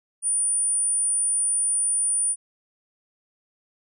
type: tone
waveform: sine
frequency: 9397 Hz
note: D9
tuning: in tune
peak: -20 dBFS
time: 0.22-2.36 s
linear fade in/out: 50 ms
effects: none